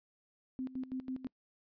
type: tone with tremolo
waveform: sine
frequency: 259 Hz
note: C4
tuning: 17 cents flat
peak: -35 dBFS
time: 0.59-1.27 s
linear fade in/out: 0 ms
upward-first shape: square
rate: 6.1 Hz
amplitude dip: 80%
effects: noise-tail reverb RT60 0.1 s tail -26 dB re dry + resampled to 11025 Hz